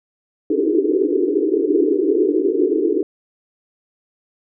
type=band-pass noise; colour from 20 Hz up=white; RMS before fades=-17 dBFS; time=0.5-3.03 s; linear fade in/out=2 ms; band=290 to 440 Hz; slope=96 dB/octave; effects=none